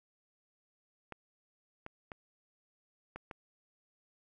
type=clicks; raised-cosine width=0.5 ms; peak=-28 dBFS; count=5; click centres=1.123 / 1.864 / 2.118 / 3.16 / 3.312 s; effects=none